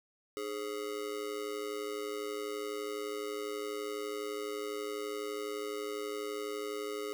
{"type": "tone with amplitude modulation", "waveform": "square", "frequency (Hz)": 417.2, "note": "G#4", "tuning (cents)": 8, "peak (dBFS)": -33, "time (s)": [0.37, 7.13], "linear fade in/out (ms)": 0, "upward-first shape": "sine", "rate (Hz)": 112, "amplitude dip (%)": 85, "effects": []}